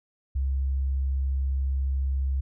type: tone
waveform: sine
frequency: 67.2 Hz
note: C2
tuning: 47 cents sharp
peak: -23 dBFS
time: 0.35-2.41 s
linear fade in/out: 10 ms
effects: none